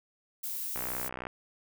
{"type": "noise", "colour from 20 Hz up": "violet", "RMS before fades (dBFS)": -36, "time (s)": [0.43, 1.09], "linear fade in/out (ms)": 10}
{"type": "click train", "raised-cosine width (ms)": 0.5, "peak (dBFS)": -22, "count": 33, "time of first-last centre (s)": [0.76, 1.269], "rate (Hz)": 62.9}
{"effects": []}